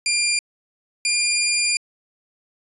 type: tone pair in turn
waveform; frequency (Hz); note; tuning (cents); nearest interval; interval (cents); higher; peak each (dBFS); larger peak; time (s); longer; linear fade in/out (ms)
15% pulse; 2393 / 2403; D7 / D7; +32 / +39; unison; 7; second; -11; neither; 0.06-0.39 / 1.05-1.77; second; 2
effects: resampled to 24000 Hz